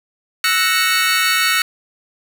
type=chord; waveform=25% pulse; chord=F# dominant seventh; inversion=third; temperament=equal; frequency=1318.5 / 1480 / 1864.7 / 2217 Hz; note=E6 / F#6 / A#6 / C#7; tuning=0 / 0 / 0 / 0 cents; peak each=-16 dBFS; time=0.44-1.62 s; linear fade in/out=2 ms; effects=none